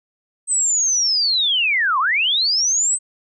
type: linear two-way sweep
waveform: sine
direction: down then up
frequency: 8290 to 987.8 to 8290 Hz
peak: -15 dBFS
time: 0.47-2.99 s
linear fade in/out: 50 ms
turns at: 1.99 s
effects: none